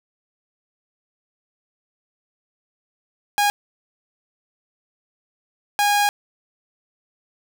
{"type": "tone bursts at uneven times", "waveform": "sawtooth", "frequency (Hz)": 820, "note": "G#5", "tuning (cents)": -22, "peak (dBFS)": -12, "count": 2, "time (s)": [[3.38, 3.5], [5.79, 6.09]], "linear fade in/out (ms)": 0, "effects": []}